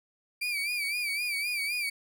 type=tone with vibrato; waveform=35% pulse; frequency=2349 Hz; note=D7; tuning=in tune; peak=-27 dBFS; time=0.41-1.9 s; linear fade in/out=10 ms; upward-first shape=sine; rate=3.9 Hz; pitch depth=85 cents each way; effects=none